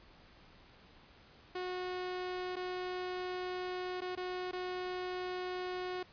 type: tone with dropouts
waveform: sawtooth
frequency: 364.6 Hz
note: F#4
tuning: 25 cents flat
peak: -33 dBFS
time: 1.55-6.03 s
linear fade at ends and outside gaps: 5 ms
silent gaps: 2.558-2.565 / 4.007-4.017 / 4.153-4.173 / 4.513-4.53 s
effects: pink hiss -60 dBFS RMS until 6.12 s + resampled to 11025 Hz